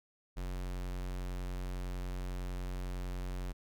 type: tone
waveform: square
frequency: 45.45 Hz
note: F#1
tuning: 30 cents flat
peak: -37 dBFS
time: 0.36-3.53 s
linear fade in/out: 20 ms
effects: none